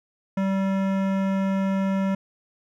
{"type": "tone with hard clipping", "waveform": "sine", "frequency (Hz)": 193.4, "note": "G3", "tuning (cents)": -23, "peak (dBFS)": -23, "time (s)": [0.37, 2.15], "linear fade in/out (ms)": 5, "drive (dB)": 17, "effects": []}